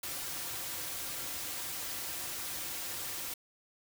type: noise with comb filter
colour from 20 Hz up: white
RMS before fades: -39 dBFS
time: 0.03-3.34 s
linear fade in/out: 5 ms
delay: 4.7 ms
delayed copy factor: -0.5
effects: none